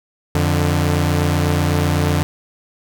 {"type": "tone pair together", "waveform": "sawtooth", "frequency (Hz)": [87.98, 147.8], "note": ["F2", "D3"], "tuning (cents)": [13, 11], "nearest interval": "major sixth", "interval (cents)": 898, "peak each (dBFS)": [-13, -14], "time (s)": [0.35, 2.23], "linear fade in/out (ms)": 0, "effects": []}